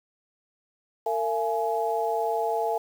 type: tone cluster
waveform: sine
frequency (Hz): 454.6 / 677 / 842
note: A#4 / E5 / G#5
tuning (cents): -43 / +46 / +24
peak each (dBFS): -28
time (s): 1.06-2.78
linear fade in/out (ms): 5
effects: 8-bit